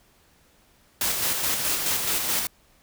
white noise with tremolo, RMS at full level -24 dBFS, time 1.01-2.47 s, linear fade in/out 2 ms, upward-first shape square, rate 4.7 Hz, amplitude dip 35%, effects pink hiss -60 dBFS RMS until 2.82 s

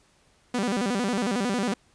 sawtooth tone with vibrato, 220 Hz, A3, in tune, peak -20 dBFS, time 0.54-1.74 s, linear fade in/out 5 ms, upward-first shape square, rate 11 Hz, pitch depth 200 cents each way, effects pink hiss -62 dBFS RMS until 1.94 s + resampled to 22050 Hz

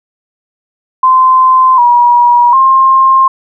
sine tone with pitch steps, 1035 / 962 / 1061 Hz, C6 / B5 / C6, -19 / -46 / +24 cents, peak -3 dBFS, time 1.03-3.28 s, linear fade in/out 5 ms, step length 750 ms, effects none

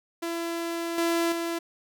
sawtooth tone with level steps, 336.5 Hz, E4, 36 cents sharp, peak -25 / -19 / -24 dBFS, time 0.22-1.59 s, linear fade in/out 10 ms, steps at 0.98 / 1.32 s, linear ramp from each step 2 ms, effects none

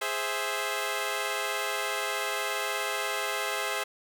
10% pulse chord, Ab augmented, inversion none, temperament equal, 415.3 / 523.3 / 659.3 Hz, Ab4 / C5 / E5, 0 / 0 / 0 cents, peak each -25 dBFS, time 0.01-3.84 s, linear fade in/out 10 ms, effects none

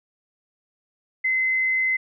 sine tone, 2052 Hz, C7, 34 cents flat, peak -19 dBFS, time 1.24-1.97 s, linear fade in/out 10 ms, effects none

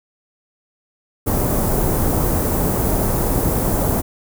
pink band-stop noise, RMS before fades -18 dBFS, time 1.26-4.02 s, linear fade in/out 20 ms, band 780 to 13000 Hz, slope 12 dB/octave, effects none

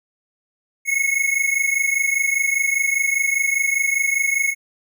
square tone pair together, 2175 / 2200 Hz, C#7 / C#7, -33 / -14 cents, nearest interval unison, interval 19 cents, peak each -21 dBFS, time 0.85-4.55 s, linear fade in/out 50 ms, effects none

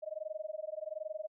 sine tone with amplitude modulation, 622.3 Hz, D#5, in tune, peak -34 dBFS, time 0.02-1.28 s, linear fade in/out 20 ms, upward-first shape sine, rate 21.3 Hz, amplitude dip 100%, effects none

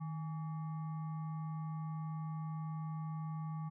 sine tone with frequency modulation, 156.4 Hz, D#3, 9 cents sharp, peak -38 dBFS, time 0-3.7 s, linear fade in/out 20 ms, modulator 985 Hz, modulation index 0.38, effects none

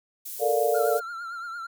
pink high-pass noise, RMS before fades -37 dBFS, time 0.25-1 s, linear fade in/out 10 ms, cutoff 11000 Hz, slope 12 dB/octave
sine chord, Bb major seventh, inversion third, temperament equal with one note detuned, 440 / 466.2 / 587.3 / 704.1 Hz, A4 / Bb4 / D5 / F5, 0 / 0 / 0 / +14 cents, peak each -26 dBFS, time 0.39-1.01 s, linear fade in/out 50 ms
triangle tone with vibrato, 1376 Hz, F6, 26 cents flat, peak -31 dBFS, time 0.74-1.67 s, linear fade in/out 10 ms, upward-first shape triangle, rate 8.8 Hz, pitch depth 72 cents each way
effects none

